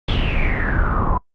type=noise with low-pass filter sweep; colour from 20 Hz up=brown; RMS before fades=-18 dBFS; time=0.08-1.18 s; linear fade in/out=5 ms; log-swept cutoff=3400 to 970 Hz; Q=9.3; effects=noise-tail reverb RT60 0.1 s tail -22 dB re dry + Opus 48 kbps